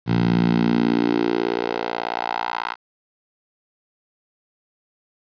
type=tone with high-pass filter sweep; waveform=10% pulse; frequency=58.27 Hz; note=A#1; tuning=in tune; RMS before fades=-21 dBFS; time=0.06-2.76 s; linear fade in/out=50 ms; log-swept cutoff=130 to 1100 Hz; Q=2.8; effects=resampled to 11025 Hz + 8-bit